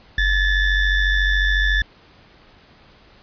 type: ring-modulated tone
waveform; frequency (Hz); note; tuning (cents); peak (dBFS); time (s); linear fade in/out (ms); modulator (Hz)
square; 887; A5; +14; -13; 0.18-1.82; 2; 840
effects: pink hiss -50 dBFS RMS until 3.22 s + resampled to 11025 Hz